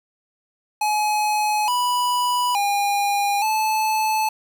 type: tone with pitch steps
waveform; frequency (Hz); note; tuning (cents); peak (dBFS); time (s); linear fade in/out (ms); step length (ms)
square; 846 / 984 / 810 / 869; G#5 / B5 / G#5 / A5; +32 / -7 / -43 / -22; -19; 0.81-4.29; 5; 870
effects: 8-bit